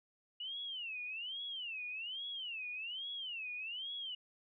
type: tone with vibrato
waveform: sine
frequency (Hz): 2865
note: F7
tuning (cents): +44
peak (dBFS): -40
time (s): 0.4-4.15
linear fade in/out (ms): 5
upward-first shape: sine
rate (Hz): 1.2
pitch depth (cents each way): 270
effects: none